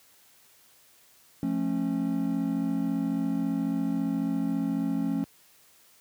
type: chord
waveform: triangle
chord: F augmented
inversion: none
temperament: just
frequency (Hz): 174.61 / 218.3 / 272.8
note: F3 / A3 / C#4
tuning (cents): 0 / -13 / -28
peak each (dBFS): -30 / -29 / -26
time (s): 1.43-5.24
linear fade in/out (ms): 0
effects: white hiss -59 dBFS RMS until 6 s + high-pass 60 Hz 12 dB/octave